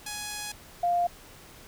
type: tone pair in turn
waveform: 5% pulse / sine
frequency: 836 / 700 Hz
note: G#5 / F5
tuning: +11 / +4 cents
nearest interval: minor third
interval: 307 cents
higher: first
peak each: -22 / -22 dBFS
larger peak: neither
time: 0.06-0.52 / 0.83-1.07 s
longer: first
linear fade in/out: 5 ms
effects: pink hiss -50 dBFS RMS until 1.67 s